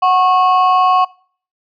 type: ring-modulated tone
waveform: triangle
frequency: 917 Hz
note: A#5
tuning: 29 cents flat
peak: -4 dBFS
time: 0.02-1.05 s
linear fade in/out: 10 ms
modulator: 178 Hz
effects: noise-tail reverb RT60 0.5 s tail -23 dB re dry + resampled to 11025 Hz